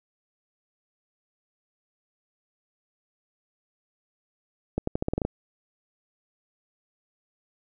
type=accelerating click train; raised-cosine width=2 ms; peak=-12 dBFS; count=9; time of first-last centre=4.78-5.251 s; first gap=94 ms; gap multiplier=0.86; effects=none